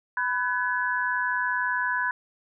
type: tone cluster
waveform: sine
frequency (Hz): 995 / 1504 / 1699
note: B5 / F#6 / G#6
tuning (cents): +13 / +28 / +39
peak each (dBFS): -28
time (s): 0.17-2.11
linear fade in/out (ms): 2
effects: none